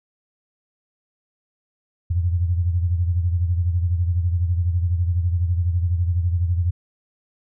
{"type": "beating tone pair", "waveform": "sine", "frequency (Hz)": [86.1, 98.1], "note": ["F2", "G2"], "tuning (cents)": [-24, 2], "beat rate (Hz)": 12, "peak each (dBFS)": [-18, -26], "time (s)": [2.1, 6.71], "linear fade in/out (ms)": 10, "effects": []}